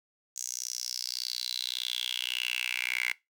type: tone with high-pass filter sweep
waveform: 10% pulse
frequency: 61.74 Hz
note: B1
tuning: in tune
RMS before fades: -34 dBFS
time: 0.36-3.13 s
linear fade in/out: 5 ms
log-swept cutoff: 6600 to 2100 Hz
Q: 6.8
effects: noise-tail reverb RT60 0.2 s tail -21 dB re dry